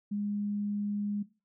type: tone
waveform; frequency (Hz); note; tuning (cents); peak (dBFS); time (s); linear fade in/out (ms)
sine; 205.4; G#3; -19; -30; 0.11-1.23; 10
effects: noise-tail reverb RT60 0.3 s tail -17 dB re dry